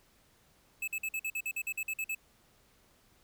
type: tone bursts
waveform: square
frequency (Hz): 2605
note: E7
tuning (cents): -21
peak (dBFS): -33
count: 13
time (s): 0.82-2.149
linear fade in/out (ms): 5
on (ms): 57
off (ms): 49
effects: pink hiss -66 dBFS RMS until 3.23 s